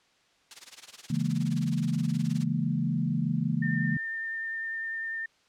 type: noise with tremolo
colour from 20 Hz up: blue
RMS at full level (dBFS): -35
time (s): 0.51-2.44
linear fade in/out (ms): 0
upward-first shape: sine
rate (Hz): 19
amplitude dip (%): 90
type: chord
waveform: sine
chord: A# half-diminished seventh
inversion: first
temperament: equal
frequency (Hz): 138.59 / 164.81 / 207.7 / 233.1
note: C#3 / E3 / G#3 / A#3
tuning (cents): 0 / 0 / 0 / 0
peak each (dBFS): -31 / -29 / -33 / -31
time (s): 1.1-3.97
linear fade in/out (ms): 5
type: tone with vibrato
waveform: sine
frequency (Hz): 1805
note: A6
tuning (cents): +44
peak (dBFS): -31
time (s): 3.62-5.26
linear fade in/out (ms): 5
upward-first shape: sine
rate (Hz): 10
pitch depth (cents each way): 13
effects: white hiss -65 dBFS RMS until 5.48 s + low-pass 5000 Hz 12 dB/octave